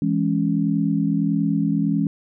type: chord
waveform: sine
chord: C# minor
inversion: first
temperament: just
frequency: 166.31 / 207.9 / 277.2 Hz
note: E3 / G#3 / C#4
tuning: +16 / +2 / 0 cents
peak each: -22 dBFS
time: 0.02-2.07 s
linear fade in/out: 2 ms
effects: none